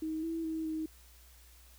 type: tone with pitch steps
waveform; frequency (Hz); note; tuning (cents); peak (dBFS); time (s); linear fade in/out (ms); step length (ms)
sine; 315.7 / 328.1 / 319.9 / 315.4; D#4 / E4 / D#4 / D#4; +25 / -8 / +48 / +24; -33; 0.02-0.86; 5; 210
effects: added 60 Hz sine -57 dBFS peak until 1.78 s + white hiss -61 dBFS RMS until 1.78 s